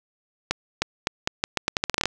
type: accelerating click train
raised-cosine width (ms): 0.2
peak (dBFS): -4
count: 15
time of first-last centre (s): 0.51-2.056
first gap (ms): 310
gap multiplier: 0.81
effects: none